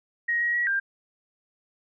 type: tone with pitch steps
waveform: sine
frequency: 1883 / 1897 / 1918 / 1592 Hz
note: A#6 / A#6 / A#6 / G6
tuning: +17 / +30 / +49 / +26 cents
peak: -22 dBFS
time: 0.28-0.8 s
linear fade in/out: 10 ms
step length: 130 ms
effects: none